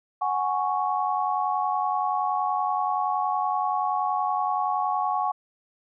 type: chord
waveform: sine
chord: F# suspended second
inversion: none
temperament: equal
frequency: 740 / 830.6 / 1108.7 Hz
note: F#5 / G#5 / C#6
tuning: 0 / 0 / 0 cents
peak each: -27 dBFS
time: 0.21-5.32 s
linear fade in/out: 10 ms
effects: none